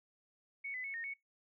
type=tone with pitch steps; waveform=sine; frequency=2221 / 2013 / 2203 / 1844 / 2217 Hz; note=C#7 / B6 / C#7 / A#6 / C#7; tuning=+3 / +33 / -11 / -19 / 0 cents; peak=-39 dBFS; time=0.64-1.14 s; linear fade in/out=10 ms; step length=100 ms; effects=noise-tail reverb RT60 0.2 s tail -26 dB re dry